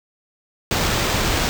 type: noise with sample-and-hold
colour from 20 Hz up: pink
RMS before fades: -20 dBFS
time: 0.71-1.49 s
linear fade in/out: 0 ms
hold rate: 11025 Hz
effects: none